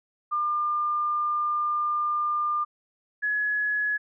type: tone pair in turn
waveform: sine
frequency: 1200 / 1690.7 Hz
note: D6 / G#6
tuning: +37 / +30 cents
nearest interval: tritone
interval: 593 cents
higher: second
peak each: -23 dBFS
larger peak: neither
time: 0.31-2.65 / 3.22-3.98 s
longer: first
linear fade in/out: 20 ms
effects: none